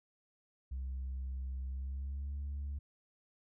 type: tone with pitch glide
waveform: sine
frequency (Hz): 65.41 to 70.92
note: C2 to C#2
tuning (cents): 0 to +40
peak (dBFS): -35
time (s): 0.71-2.79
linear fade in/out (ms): 10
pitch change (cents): +140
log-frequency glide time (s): 1.67-2.35
effects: tanh soft clip ceiling -35 dBFS